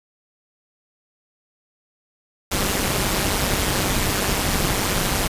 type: noise with amplitude modulation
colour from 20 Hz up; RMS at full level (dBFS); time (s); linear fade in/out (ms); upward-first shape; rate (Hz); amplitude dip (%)
pink; -18; 2.51-5.28; 10; sine; 198; 75
effects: resampled to 32000 Hz